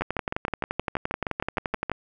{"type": "two click trains", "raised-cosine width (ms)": 0.5, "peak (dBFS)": [-11, -12], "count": [23, 13], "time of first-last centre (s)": [[0.02, 1.917], [0.01, 1.897]], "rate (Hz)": [11.6, 6.36], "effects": []}